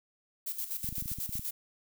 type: noise with tremolo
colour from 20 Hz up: violet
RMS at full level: -35 dBFS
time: 0.46-1.51 s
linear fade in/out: 10 ms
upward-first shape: square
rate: 8.1 Hz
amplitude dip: 65%
type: clicks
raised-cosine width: 5 ms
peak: -29 dBFS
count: 11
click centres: 0.844 / 0.889 / 0.926 / 0.982 / 1.024 / 1.058 / 1.117 / 1.186 / 1.293 / 1.355 / 1.394 s
effects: none